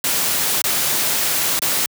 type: noise with dropouts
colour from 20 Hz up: white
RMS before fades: -19 dBFS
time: 0.04-1.86 s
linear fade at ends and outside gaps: 2 ms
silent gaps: 0.618-0.64 / 1.592-1.619 s
effects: high-pass 100 Hz 12 dB/octave